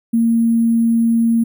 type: tone with sample-and-hold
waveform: sine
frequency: 230 Hz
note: A#3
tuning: 23 cents flat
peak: -11 dBFS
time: 0.13-1.44 s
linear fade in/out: 10 ms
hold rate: 11025 Hz
effects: none